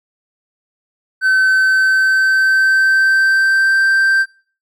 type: tone with pitch glide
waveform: triangle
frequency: 1530 to 1567.6 Hz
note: G6 to G6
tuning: -42 to 0 cents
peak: -8 dBFS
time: 1.21-4.26 s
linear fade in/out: 50 ms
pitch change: +42 cents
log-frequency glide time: 1.43-3.84 s
effects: noise-tail reverb RT60 0.4 s tail -21 dB re dry